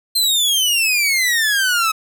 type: exponential sweep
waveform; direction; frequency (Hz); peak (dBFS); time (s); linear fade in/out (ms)
sawtooth; down; 4186 to 1276; -11; 0.15-1.92; 10
effects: none